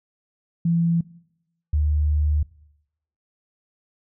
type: tone pair in turn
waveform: sine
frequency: 168.4 / 75.01 Hz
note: E3 / D2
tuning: +37 / +37 cents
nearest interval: octave + major second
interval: 1400 cents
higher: first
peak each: -17 dBFS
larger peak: neither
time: 0.65-1.01 / 1.73-2.43 s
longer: second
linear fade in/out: 5 ms
effects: noise-tail reverb RT60 0.8 s tail -21 dB re dry